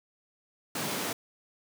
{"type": "high-pass noise", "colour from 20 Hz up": "pink", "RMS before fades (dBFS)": -33, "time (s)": [0.75, 1.13], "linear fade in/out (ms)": 5, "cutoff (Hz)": 120, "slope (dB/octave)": 48, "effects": []}